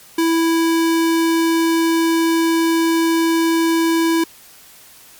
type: tone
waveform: square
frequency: 329.6 Hz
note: E4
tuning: in tune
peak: -14 dBFS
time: 0.18-4.24 s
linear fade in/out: 5 ms
effects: white hiss -44 dBFS RMS until 5.19 s + MP3 96 kbps